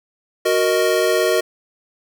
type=chord; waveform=square; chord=D# minor; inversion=first; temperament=equal; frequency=370 / 466.2 / 622.3 Hz; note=F#4 / A#4 / D#5; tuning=0 / 0 / 0 cents; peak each=-20 dBFS; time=0.45-1.41 s; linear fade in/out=10 ms; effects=none